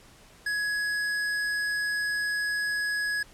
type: tone with tanh clipping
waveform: sine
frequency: 1676 Hz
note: G#6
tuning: 15 cents sharp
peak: -28 dBFS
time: 0.46-3.23 s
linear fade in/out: 5 ms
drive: 16 dB
effects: pink hiss -54 dBFS RMS until 3.33 s + low-pass 11000 Hz 12 dB/octave